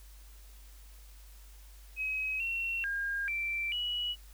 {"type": "tone with pitch steps", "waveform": "sine", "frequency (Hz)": [2545, 2723, 1615, 2344, 2925], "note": ["D#7", "F7", "G#6", "D7", "F#7"], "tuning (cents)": [39, -44, -49, -4, -21], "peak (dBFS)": -31, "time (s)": [1.96, 4.16], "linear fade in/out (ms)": 50, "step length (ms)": 440, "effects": ["added 50 Hz sine -50 dBFS peak until 4.33 s", "white hiss -60 dBFS RMS until 4.33 s"]}